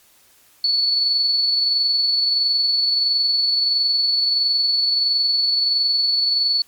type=tone with amplitude modulation; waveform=sine; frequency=4435 Hz; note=C#8; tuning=in tune; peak=-14 dBFS; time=0.64-6.62 s; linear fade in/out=2 ms; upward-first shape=sine; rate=21.5 Hz; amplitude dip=30%; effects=white hiss -54 dBFS RMS until 6.67 s + MP3 96 kbps